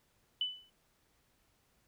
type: tone with exponential decay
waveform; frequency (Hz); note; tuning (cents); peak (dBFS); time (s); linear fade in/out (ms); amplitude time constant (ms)
sine; 2995; F#7; +20; -28; 0.41-0.7; 2; 63
effects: pink hiss -73 dBFS RMS until 1.87 s